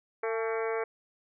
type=harmonic tone with a mistuned harmonic; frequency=225.2 Hz; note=A3; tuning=40 cents sharp; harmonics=2 / 3 / 4 / 5 / 6 / 7 / 8 / 9 / 10; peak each=-30 / -38 / -40 / -41 / -42 / -43 / -46 / -44 / -43 dBFS; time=0.23-0.84 s; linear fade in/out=5 ms; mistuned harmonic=4; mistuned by=-55 cents; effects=none